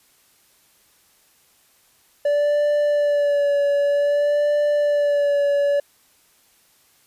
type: tone with vibrato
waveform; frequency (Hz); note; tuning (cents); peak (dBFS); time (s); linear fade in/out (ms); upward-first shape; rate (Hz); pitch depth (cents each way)
triangle; 579; D5; -25; -14; 2.25-5.8; 5; sine; 0.53; 27
effects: white hiss -58 dBFS RMS until 7.06 s + resampled to 32000 Hz